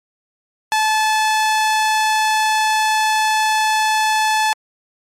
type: tone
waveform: sawtooth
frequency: 867 Hz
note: A5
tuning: 26 cents flat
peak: -10 dBFS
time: 0.72-4.53 s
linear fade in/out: 0 ms
effects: low-pass 10000 Hz 12 dB/octave + MP3 64 kbps